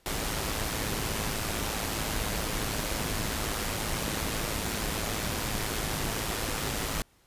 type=noise with amplitude modulation; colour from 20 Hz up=pink; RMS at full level=-29 dBFS; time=0.06-7.02 s; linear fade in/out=0 ms; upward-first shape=sine; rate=108 Hz; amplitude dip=50%; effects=pink hiss -64 dBFS RMS until 7.26 s + resampled to 32000 Hz